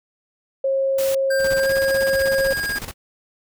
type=tone; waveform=sine; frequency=540 Hz; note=C#5; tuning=45 cents flat; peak=-17 dBFS; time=0.64-2.53 s; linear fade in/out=5 ms
type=noise; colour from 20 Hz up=white; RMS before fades=-30 dBFS; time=0.98-1.15 s; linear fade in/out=5 ms
type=tone with pitch glide; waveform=square; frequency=1575 to 1630.5 Hz; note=G6 to G#6; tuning=+8 to -32 cents; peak=-23 dBFS; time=1.3-2.79 s; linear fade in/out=10 ms; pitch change=+60 cents; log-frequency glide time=1.57-1.72 s
type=noise with tremolo; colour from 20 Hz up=pink; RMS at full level=-30 dBFS; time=1.38-2.94 s; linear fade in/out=50 ms; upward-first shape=square; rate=16 Hz; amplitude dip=70%
effects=none